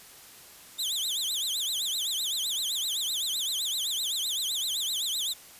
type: tone with vibrato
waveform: sawtooth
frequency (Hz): 3520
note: A7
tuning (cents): 0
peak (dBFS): -25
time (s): 0.78-5.34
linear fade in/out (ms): 20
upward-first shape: triangle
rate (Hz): 7.8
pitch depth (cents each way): 290
effects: white hiss -50 dBFS RMS until 5.59 s + resampled to 32000 Hz